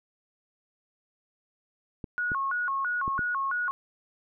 clicks, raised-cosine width 3 ms, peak -23 dBFS, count 4, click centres 2.042 / 2.318 / 3.079 / 3.192 s
sine tone with vibrato, 1260 Hz, D#6, 21 cents sharp, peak -26 dBFS, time 2.18-3.71 s, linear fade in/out 0 ms, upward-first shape square, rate 3 Hz, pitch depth 250 cents each way
effects none

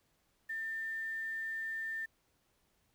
sine tone with quantisation, 1795 Hz, A6, 34 cents sharp, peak -36 dBFS, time 0.49-2.06 s, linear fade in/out 10 ms, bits 10, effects pink hiss -75 dBFS RMS until 2.94 s

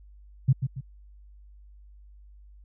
sine tone with echo, 131.9 Hz, C3, 14 cents sharp, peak -15 dBFS, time 0.48-0.53 s, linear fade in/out 10 ms, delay 140 ms, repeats 2, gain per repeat -8 dB, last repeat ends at 0.81 s, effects added 50 Hz sine -48 dBFS peak until 2.64 s

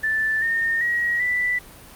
sine tone with pitch steps, 1760 / 1829.4 / 1901.6 / 1976.7 Hz, A6 / A#6 / A#6 / B6, 0 / -33 / +34 / +1 cents, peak -19 dBFS, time 0.03-1.59 s, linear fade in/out 10 ms, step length 390 ms, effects pink hiss -44 dBFS RMS until 1.95 s + Opus 32 kbps

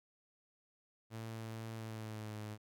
sawtooth tone with pitch glide, 112.2 to 106.58 Hz, A2 to G#2, +34 to +45 cents, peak -39 dBFS, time 1.1-2.58 s, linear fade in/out 50 ms, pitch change -89 cents, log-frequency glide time 1.75-2.37 s, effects none

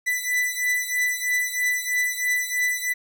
45% pulse beating tone pair, 1985 / 1988.1 Hz, B6 / B6, +8 / +11 cents, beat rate 3.1 Hz, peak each -26 / -24 dBFS, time 0.06-2.94 s, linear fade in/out 20 ms, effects none

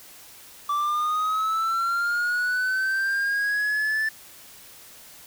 triangle linear sweep, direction up, 1159 to 1763 Hz, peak -20 dBFS, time 0.69-4.09 s, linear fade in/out 5 ms, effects white hiss -47 dBFS RMS until 5.26 s

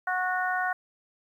harmonic tone, 367.3 Hz, F#4, 13 cents flat, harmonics 2 / 3 / 4 / 5, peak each -29 / -34 / -29 / -34 dBFS, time 0.07-0.73 s, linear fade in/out 5 ms, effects 10-bit

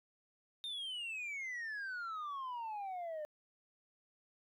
sine exponential sweep, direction down, 3685 to 594 Hz, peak -37 dBFS, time 0.64-3.25 s, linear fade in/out 0 ms, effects tanh soft clip ceiling -39 dBFS + 13-bit

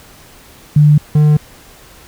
sine / triangle tone pair in turn, 148.9 / 150.46 Hz, D3 / D3, +24 / +42 cents, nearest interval unison, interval 18 cents, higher second, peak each -4 dBFS, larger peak neither, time 0.76-0.98 / 1.15-1.37 s, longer neither, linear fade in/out 5 ms, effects pink hiss -41 dBFS RMS until 2.07 s

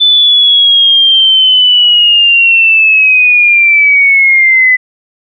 sine linear sweep, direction down, 3520 to 2000 Hz, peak -3 dBFS, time 0-4.77 s, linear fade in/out 20 ms, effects none

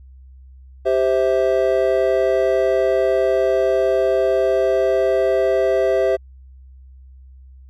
triangle chord, C major, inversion second, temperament just, 392.4 / 523.3 / 654.1 Hz, G4 / C5 / E5, +2 / 0 / -14 cents, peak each -17 dBFS, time 0.85-6.17 s, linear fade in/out 20 ms, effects added 65 Hz sine -40 dBFS peak until 7.69 s

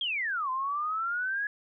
sine exponential two-way sweep, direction down then up, 3322 to 1020 to 1692 Hz, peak -28 dBFS, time 0.01-1.47 s, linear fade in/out 2 ms, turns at 0.5 s, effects none

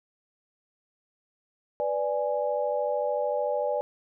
sine chord, G# diminished, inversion first, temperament equal, 493.9 / 587.3 / 830.6 Hz, B4 / D5 / G#5, 0 / 0 / 0 cents, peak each -30 / -27 / -32 dBFS, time 1.8-3.81 s, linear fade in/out 0 ms, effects none

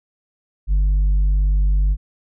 sine tone with tanh clipping, 49.02 Hz, G1, 1 cent sharp, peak -14 dBFS, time 0.67-1.97 s, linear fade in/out 50 ms, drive 3 dB, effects none

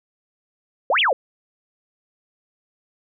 sine exponential two-way sweep, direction up then down, 466.2 to 3520 to 466.2 Hz, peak -15 dBFS, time 0.9-1.13 s, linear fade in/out 2 ms, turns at 1 s, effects none

